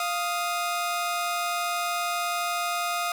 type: tone pair together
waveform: sawtooth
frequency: 698 / 1244.5 Hz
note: F5 / D#6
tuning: -1 / 0 cents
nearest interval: minor seventh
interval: 1001 cents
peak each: -25 dBFS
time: 0-3.12 s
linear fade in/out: 2 ms
effects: 9-bit